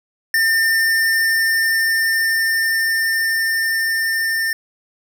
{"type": "tone with level ramp", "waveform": "square", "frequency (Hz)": 1803, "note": "A6", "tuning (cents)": 42, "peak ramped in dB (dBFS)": [-14, -18], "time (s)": [0.34, 4.53], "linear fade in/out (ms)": 2, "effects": []}